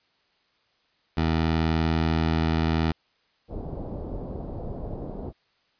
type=tone; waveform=15% pulse; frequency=80.7 Hz; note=E2; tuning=36 cents flat; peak=-15 dBFS; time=1.17-2.92 s; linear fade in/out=5 ms
type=low-pass noise; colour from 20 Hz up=pink; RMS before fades=-34 dBFS; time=3.48-5.33 s; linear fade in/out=50 ms; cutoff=700 Hz; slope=24 dB/octave
effects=white hiss -67 dBFS RMS until 5.79 s + resampled to 11025 Hz